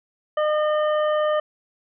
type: harmonic tone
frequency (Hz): 608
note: D#5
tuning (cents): -40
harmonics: 1 / 2 / 3 / 5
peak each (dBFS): -19 / -26 / -33 / -38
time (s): 0.37-1.4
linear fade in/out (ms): 5
effects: none